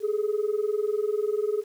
sine tone pair together, 411.1 / 431.2 Hz, G#4 / A4, -18 / -35 cents, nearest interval minor second, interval 83 cents, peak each -25 dBFS, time 0-1.64 s, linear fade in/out 50 ms, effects tanh soft clip ceiling -19 dBFS + 9-bit

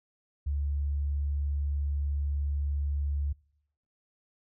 sine tone, 71.6 Hz, D2, 43 cents flat, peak -27 dBFS, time 0.46-3.33 s, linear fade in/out 10 ms, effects noise-tail reverb RT60 0.8 s tail -26 dB re dry

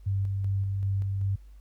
sine tone with tremolo, 98 Hz, G2, in tune, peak -24 dBFS, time 0.06-1.36 s, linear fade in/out 10 ms, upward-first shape square, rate 2.6 Hz, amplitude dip 25%, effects added 50 Hz sine -46 dBFS peak until 1.6 s + pink hiss -69 dBFS RMS until 1.6 s

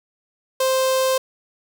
sawtooth tone with notch filter, 523.3 Hz, C5, in tune, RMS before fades -19 dBFS, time 0.6-1.18 s, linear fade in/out 5 ms, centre 1900 Hz, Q 1.3, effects none

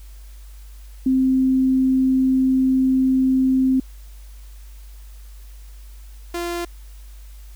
sine / sawtooth tone pair in turn, 261.6 / 345.6 Hz, C4 / F4, 0 / -18 cents, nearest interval perfect fourth, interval 482 cents, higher second, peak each -14 / -20 dBFS, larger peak first, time 1.06-3.8 / 6.34-6.65 s, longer first, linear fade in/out 5 ms, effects added 50 Hz sine -37 dBFS peak until 7.55 s + white hiss -53 dBFS RMS until 7.55 s

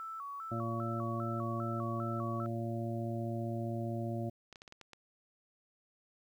sine tone with vibrato, 1219 Hz, D#6, 36 cents flat, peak -40 dBFS, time 0-2.46 s, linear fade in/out 0 ms, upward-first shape square, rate 2.5 Hz, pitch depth 140 cents each way
harmonic tone, 115.2 Hz, A#2, 20 cents flat, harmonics 1 / 2 / 3 / 5 / 6, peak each -37 / -40 / -42 / -44 / -45 dBFS, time 0.51-4.3 s, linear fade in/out 10 ms
clicks, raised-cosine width 0.2 ms, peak -33 dBFS, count 7, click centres 4.527 / 4.558 / 4.619 / 4.678 / 4.724 / 4.813 / 4.933 s
effects 11-bit

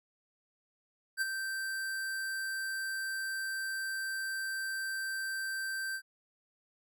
square tone with ADSR envelope, 1562 Hz, G6, 7 cents flat, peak -28 dBFS, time 1.17-6.02 s, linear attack 45 ms, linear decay 23 ms, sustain -7 dB, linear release 70 ms, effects none

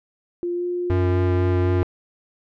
sine tone with pitch glide, 349.2 to 354.1 Hz, F4 to F4, 0 to +24 cents, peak -22 dBFS, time 0.43-1.83 s, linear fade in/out 0 ms, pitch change +24 cents, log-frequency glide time 0.54-0.65 s
square tone with vibrato, 92.5 Hz, F#2, in tune, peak -19 dBFS, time 0.9-1.83 s, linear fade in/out 0 ms, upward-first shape sine, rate 4 Hz, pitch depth 12 cents each way
effects low-pass 2000 Hz 12 dB/octave

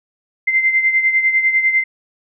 sine beating tone pair, 2079 / 2089 Hz, C7 / C7, -12 / -3 cents, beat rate 10 Hz, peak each -13 / -20 dBFS, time 0.47-1.84 s, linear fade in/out 10 ms, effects none

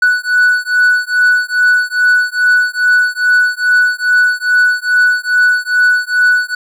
triangle beating tone pair, 1480 / 1482.4 Hz, F#6 / F#6, 0 / +3 cents, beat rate 2.4 Hz, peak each -10 dBFS, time 0.02-6.55 s, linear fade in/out 5 ms, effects none

